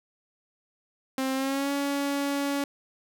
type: tone with pitch glide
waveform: sawtooth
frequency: 264.4 to 281.7 Hz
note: C4 to C#4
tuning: +18 to +28 cents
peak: -22 dBFS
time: 1.18-2.64 s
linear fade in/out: 2 ms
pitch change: +110 cents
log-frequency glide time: 1.34-1.71 s
effects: none